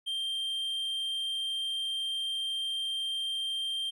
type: tone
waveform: triangle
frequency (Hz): 3167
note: G7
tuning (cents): +17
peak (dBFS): -29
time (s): 0.06-3.91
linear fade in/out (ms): 20
effects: none